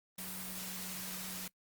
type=tone in noise; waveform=sine; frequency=185.2 Hz; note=F#3; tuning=2 cents sharp; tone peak=-48 dBFS; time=0.18-1.48 s; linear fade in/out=5 ms; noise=white; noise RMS=-43 dBFS; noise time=0.18-1.48 s; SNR=-8 dB; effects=noise-tail reverb RT60 0.1 s tail -24 dB re dry + Opus 32 kbps